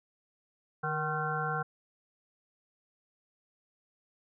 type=harmonic tone with a mistuned harmonic; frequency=152.9 Hz; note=D#3; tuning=30 cents flat; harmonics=1 / 3 / 5 / 7 / 9 / 10; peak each=-36 / -39 / -36 / -39 / -35 / -39 dBFS; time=0.83-1.63 s; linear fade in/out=10 ms; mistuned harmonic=3; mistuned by=+46 cents; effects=none